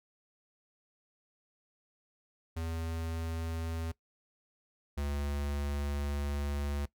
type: tone pair in turn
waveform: square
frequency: 82 / 71.71 Hz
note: E2 / D2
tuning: -9 / -41 cents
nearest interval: major second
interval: 232 cents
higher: first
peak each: -35 / -33 dBFS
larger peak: second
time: 2.56-3.92 / 4.97-6.86 s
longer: second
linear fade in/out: 10 ms
effects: noise-tail reverb RT60 0.1 s tail -19 dB re dry